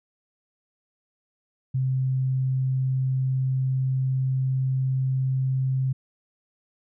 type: tone with pitch glide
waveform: sine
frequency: 130.81 to 131.64 Hz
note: C3 to C3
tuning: 0 to +11 cents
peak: -21 dBFS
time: 1.74-5.93 s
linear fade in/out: 10 ms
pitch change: +11 cents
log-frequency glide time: 1.9-5.66 s
effects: none